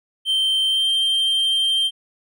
triangle tone with pitch glide, 3125 to 3154 Hz, G7 to G7, -6 to +10 cents, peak -15 dBFS, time 0.25-1.91 s, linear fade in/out 50 ms, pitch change +16 cents, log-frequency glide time 0.68-0.84 s, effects none

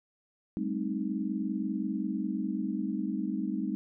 sine chord, A half-diminished seventh, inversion third, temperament equal with one note detuned, 196 / 216.2 / 261.6 / 311.1 Hz, G3 / A3 / C4 / Eb4, 0 / -30 / 0 / 0 cents, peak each -34 / -35 / -36 / -35 dBFS, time 0.57-3.75 s, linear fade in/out 0 ms, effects none

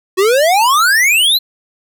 square exponential sweep, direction up, 362.6 to 4186 Hz, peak -9 dBFS, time 0.17-1.39 s, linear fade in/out 20 ms, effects none

